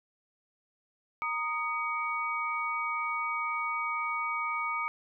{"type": "tone cluster", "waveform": "sine", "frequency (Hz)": [931, 1240, 2251], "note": ["A#5", "D#6", "C#7"], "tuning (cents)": [-2, -6, 26], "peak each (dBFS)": [-37, -32, -34], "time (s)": [1.22, 4.88], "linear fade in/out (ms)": 0, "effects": []}